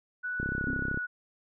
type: tone with pitch glide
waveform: sine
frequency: 1480 to 1467.2 Hz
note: F#6 to F#6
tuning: 0 to -15 cents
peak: -31 dBFS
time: 0.23-1.07 s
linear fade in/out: 20 ms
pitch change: -15 cents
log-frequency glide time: 0.55-0.62 s
type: click train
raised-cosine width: 3 ms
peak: -21 dBFS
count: 20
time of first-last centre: 0.4-0.974 s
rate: 33.1 Hz
type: tone with exponential decay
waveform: sine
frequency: 261.6 Hz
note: C4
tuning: in tune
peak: -27 dBFS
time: 0.68-0.97 s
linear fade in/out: 2 ms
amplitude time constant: 62 ms
effects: none